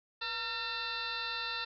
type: tone with frequency modulation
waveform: sine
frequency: 2695 Hz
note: E7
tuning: 38 cents sharp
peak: -34 dBFS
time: 0.21-1.65 s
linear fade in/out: 10 ms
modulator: 442 Hz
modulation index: 3.9
effects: none